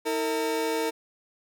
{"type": "tone pair together", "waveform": "30% pulse", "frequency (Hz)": [321.5, 455.5], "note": ["E4", "A#4"], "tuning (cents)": [-43, -40], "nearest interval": "tritone", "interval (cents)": 603, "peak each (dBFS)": [-28, -24], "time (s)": [0.05, 0.91], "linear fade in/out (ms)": 20, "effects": []}